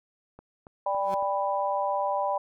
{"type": "click train", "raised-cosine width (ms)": 1, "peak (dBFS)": -32, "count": 4, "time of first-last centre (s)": [0.39, 1.226], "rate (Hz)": 3.59}
{"type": "chord", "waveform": "sine", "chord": "G major", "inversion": "second", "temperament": "equal with one note detuned", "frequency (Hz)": [587.3, 794.9, 987.8], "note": ["D5", "G5", "B5"], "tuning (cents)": [0, 24, 0], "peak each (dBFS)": -29, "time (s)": [0.86, 2.38], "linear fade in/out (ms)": 5}
{"type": "tone with exponential growth", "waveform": "20% pulse", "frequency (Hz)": 190.1, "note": "F#3", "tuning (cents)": 47, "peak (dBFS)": -29, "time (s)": [0.96, 1.14], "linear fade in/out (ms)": 0, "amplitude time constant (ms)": 38}
{"effects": []}